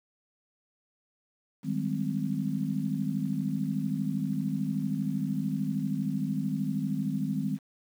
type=chord; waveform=sine; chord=Ab major seventh; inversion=second; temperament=just; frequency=155.74 / 194.67 / 207.7 / 259.6 Hz; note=Eb3 / G3 / Ab3 / C4; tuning=+2 / -12 / 0 / -13 cents; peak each=-33 dBFS; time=1.63-7.59 s; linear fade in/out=50 ms; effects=9-bit